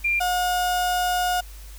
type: tone pair in turn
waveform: sine / 35% pulse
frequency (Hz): 2385 / 720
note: D7 / F#5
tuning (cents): +26 / -47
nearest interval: octave + major sixth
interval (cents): 2073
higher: first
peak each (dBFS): -19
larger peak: neither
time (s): 0.04-0.2 / 0.2-1.41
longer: second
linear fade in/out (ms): 10
effects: added 50 Hz sine -38 dBFS peak until 1.78 s + white hiss -48 dBFS RMS until 1.78 s